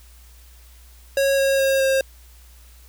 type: tone with pitch steps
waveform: square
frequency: 549 / 544.3 / 539.6 / 534.9 Hz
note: C#5 / C#5 / C#5 / C5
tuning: -17 / -32 / -47 / +38 cents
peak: -17 dBFS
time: 1.17-2.01 s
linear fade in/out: 2 ms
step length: 210 ms
effects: added 60 Hz sine -45 dBFS peak until 2.88 s + white hiss -53 dBFS RMS until 2.88 s